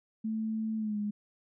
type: tone with pitch glide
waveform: sine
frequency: 220 to 207.7 Hz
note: A3 to G#3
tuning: 0 to 0 cents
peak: -30 dBFS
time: 0.24-1.11 s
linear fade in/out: 10 ms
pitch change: -100 cents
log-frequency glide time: 0.77-0.98 s
effects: none